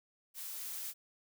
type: noise with level ramp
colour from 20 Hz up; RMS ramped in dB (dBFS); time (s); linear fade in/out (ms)
blue; -44 to -41; 0.34-0.94; 50
effects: none